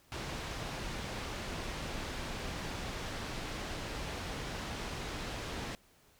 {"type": "low-pass noise", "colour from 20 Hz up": "pink", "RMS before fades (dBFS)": -40, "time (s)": [0.12, 5.75], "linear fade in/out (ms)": 0, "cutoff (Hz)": 5400, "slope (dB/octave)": 12, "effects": ["pink hiss -65 dBFS RMS until 6.19 s"]}